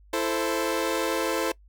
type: chord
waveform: sawtooth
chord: A minor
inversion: second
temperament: equal with one note detuned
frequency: 332.9 / 440 / 523.3 Hz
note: E4 / A4 / C5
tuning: +17 / 0 / 0 cents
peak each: -25 dBFS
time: 0.13-1.52 s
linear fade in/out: 5 ms
effects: noise-tail reverb RT60 0.1 s tail -22 dB re dry + added 50 Hz sine -51 dBFS peak until 1.68 s